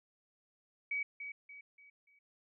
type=tone with echo; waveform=sine; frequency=2270 Hz; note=C#7; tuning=41 cents sharp; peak=-33 dBFS; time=0.91-1.03 s; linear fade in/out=5 ms; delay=290 ms; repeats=4; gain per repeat=-8 dB; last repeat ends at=2.19 s; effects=none